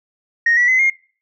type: tone with pitch steps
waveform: sine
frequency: 1864.7 / 1949.5 / 2038 / 2131 Hz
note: A#6 / B6 / C7 / C7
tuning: 0 / -23 / -46 / +31 cents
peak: -10 dBFS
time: 0.46-0.9 s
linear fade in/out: 5 ms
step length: 110 ms
effects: noise-tail reverb RT60 0.5 s tail -25 dB re dry + tanh soft clip ceiling -7 dBFS